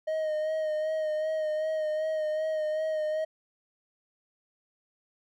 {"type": "tone with vibrato", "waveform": "triangle", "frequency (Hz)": 622.3, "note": "D#5", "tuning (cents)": 0, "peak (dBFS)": -25, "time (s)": [0.07, 3.25], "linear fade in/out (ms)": 10, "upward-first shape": "sine", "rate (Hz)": 2.6, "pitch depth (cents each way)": 28, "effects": []}